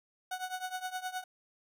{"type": "tone with tremolo", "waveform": "30% pulse", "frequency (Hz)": 740, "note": "F#5", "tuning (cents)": 0, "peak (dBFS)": -30, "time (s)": [0.31, 1.24], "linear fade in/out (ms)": 5, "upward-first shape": "triangle", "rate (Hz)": 9.6, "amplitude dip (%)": 90, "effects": []}